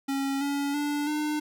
square tone with pitch steps, 273.9 / 282.7 / 291.9 / 301.3 Hz, C#4 / C#4 / D4 / D4, -21 / +34 / -10 / +44 cents, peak -27 dBFS, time 0.08-1.4 s, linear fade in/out 10 ms, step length 330 ms, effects none

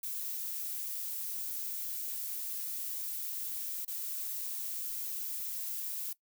violet noise with dropouts, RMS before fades -38 dBFS, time 0.03-6.13 s, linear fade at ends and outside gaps 5 ms, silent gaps 3.849-3.878 s, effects noise-tail reverb RT60 0.1 s tail -19 dB re dry

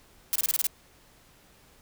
blue noise bursts, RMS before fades -25 dBFS, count 7, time 0.33-0.668 s, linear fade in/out 0 ms, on 26 ms, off 26 ms, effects pink hiss -58 dBFS RMS until 1.81 s

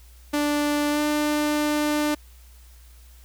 sawtooth tone with pitch glide, 293.7 to 298.5 Hz, D4 to D4, 0 to +28 cents, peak -17 dBFS, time 0.33-2.15 s, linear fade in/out 10 ms, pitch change +28 cents, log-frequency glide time 0.9-1.01 s, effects added 60 Hz sine -46 dBFS peak until 3.24 s + white hiss -56 dBFS RMS until 3.24 s

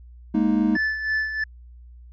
triangle chord, Ab suspended second, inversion none, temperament equal, 207.7 / 233.1 / 311.1 Hz, Ab3 / Bb3 / Eb4, 0 / 0 / 0 cents, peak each -20 dBFS, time 0.34-0.77 s, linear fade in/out 10 ms
triangle tone with tremolo, 1746 Hz, A6, 14 cents flat, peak -18 dBFS, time 0.75-1.44 s, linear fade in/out 5 ms, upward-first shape sine, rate 3.1 Hz, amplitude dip 60%
effects added 60 Hz sine -42 dBFS peak until 2.12 s + resampled to 16000 Hz

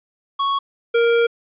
square tone pair in turn, 1108.7 / 467.2 Hz, C#6 / A#4, 0 / +4 cents, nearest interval octave + minor third, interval 1496 cents, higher first, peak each -18 / -14 dBFS, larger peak second, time 0.39-0.59 / 0.94-1.27 s, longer second, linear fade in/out 10 ms, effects resampled to 8000 Hz + 9-bit

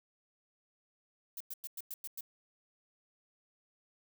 violet noise bursts, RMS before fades -42 dBFS, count 7, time 1.37-2.208 s, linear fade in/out 2 ms, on 34 ms, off 100 ms, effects none

